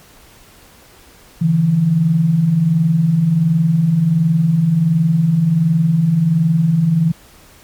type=tone pair together; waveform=sine; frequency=143.43 / 164.81 Hz; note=D3 / E3; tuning=-41 / 0 cents; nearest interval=major second; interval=241 cents; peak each=-19 / -11 dBFS; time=1.41-7.12 s; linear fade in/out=10 ms; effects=pink hiss -45 dBFS RMS until 7.63 s + MP3 96 kbps